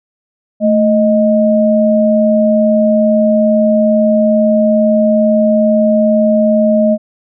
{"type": "tone pair together", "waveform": "sine", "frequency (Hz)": [220, 622.3], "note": ["A3", "D#5"], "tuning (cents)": [0, 0], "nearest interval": "octave + tritone", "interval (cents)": 1800, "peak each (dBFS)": -10, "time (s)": [0.6, 6.98], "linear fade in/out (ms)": 50, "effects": []}